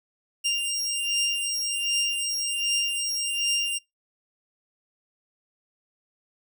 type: beating tone pair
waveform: 20% pulse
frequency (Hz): 2794 / 2795.3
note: F7 / F7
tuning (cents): 0 / +1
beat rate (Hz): 1.3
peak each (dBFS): -23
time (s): 0.44-3.79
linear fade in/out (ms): 20
effects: noise-tail reverb RT60 0.2 s tail -25 dB re dry